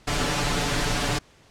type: noise with comb filter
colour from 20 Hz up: pink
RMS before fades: -24 dBFS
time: 0.07-1.19 s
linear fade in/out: 10 ms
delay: 6.9 ms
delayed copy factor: +0.95
effects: pink hiss -55 dBFS RMS until 1.5 s + low-pass 7000 Hz 12 dB/octave